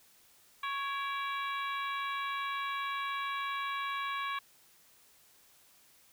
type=harmonic tone with a mistuned harmonic; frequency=554.4 Hz; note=C#5; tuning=in tune; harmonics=2 / 3 / 4 / 5 / 6 / 7; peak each=-35 / -41 / -41 / -48 / -46 / -48 dBFS; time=0.63-4.39 s; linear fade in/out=5 ms; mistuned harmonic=4; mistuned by=+76 cents; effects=white hiss -63 dBFS RMS until 6.12 s